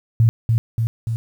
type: tone with echo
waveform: sine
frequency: 114 Hz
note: A#2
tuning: 38 cents flat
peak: -10 dBFS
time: 0.2-0.29 s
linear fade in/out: 0 ms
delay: 290 ms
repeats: 3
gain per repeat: -3 dB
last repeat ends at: 1.16 s
effects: 8-bit